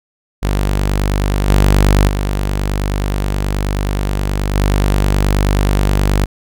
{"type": "tone with level steps", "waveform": "sawtooth", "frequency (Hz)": 49.42, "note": "G1", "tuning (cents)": 15, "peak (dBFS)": [-9, -4, -11, -7], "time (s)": [0.42, 6.26], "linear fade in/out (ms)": 20, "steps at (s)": [1.48, 2.08, 4.55], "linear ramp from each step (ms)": 10, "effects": []}